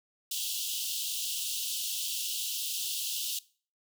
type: high-pass noise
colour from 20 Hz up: pink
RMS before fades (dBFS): -34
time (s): 0.31-3.39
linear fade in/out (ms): 5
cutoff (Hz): 2800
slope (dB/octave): 96
effects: noise-tail reverb RT60 0.4 s tail -20 dB re dry